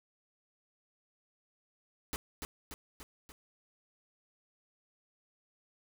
pink noise with echo, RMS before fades -37 dBFS, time 2.13-2.16 s, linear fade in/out 0 ms, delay 290 ms, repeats 4, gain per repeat -4 dB, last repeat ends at 3.32 s, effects none

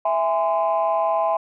sine chord, E augmented, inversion none, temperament just, 659.3 / 824.1 / 1030.1 Hz, E5 / G#5 / B#5, 0 / -14 / -27 cents, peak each -20 / -22 / -23 dBFS, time 0.05-1.37 s, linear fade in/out 5 ms, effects tanh soft clip ceiling -11 dBFS

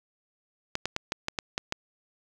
clicks, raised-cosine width 0.2 ms, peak -11 dBFS, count 8, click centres 0.754 / 0.856 / 0.964 / 1.121 / 1.284 / 1.388 / 1.579 / 1.724 s, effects none

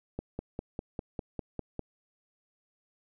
click train, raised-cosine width 2 ms, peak -21 dBFS, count 9, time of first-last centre 0.19-1.793 s, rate 4.99 Hz, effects none

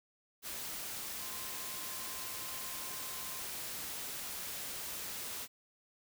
sine tone in noise, 1046.5 Hz, C6, in tune, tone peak -53 dBFS, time 1.17-3.44 s, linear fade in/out 50 ms, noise white, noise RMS -42 dBFS, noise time 0.42-5.48 s, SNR -14 dB, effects none

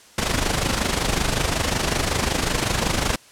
pink noise with amplitude modulation, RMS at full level -19 dBFS, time 0.18-3.16 s, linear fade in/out 2 ms, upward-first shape sine, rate 25.4 Hz, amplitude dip 65%, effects white hiss -49 dBFS RMS until 3.31 s + low-pass 9000 Hz 12 dB/octave

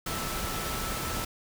sine tone in noise, 1319 Hz, E6, 1 cent sharp, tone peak -39 dBFS, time 0.06-1.25 s, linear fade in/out 5 ms, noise pink, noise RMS -33 dBFS, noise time 0.06-1.25 s, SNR -9 dB, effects none

